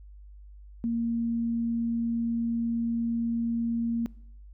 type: tone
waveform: sine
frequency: 232.1 Hz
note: A#3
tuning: 7 cents flat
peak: -25 dBFS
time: 0.84-4.06 s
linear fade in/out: 0 ms
effects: noise-tail reverb RT60 0.7 s tail -23 dB re dry + added 50 Hz sine -45 dBFS peak until 4.53 s